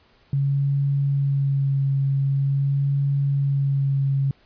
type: tone with vibrato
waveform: sine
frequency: 138.59 Hz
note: C#3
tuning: in tune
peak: -18 dBFS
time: 0.33-4.31 s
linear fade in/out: 2 ms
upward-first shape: sine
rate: 0.45 Hz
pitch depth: 17 cents each way
effects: pink hiss -58 dBFS RMS until 4.45 s + resampled to 11025 Hz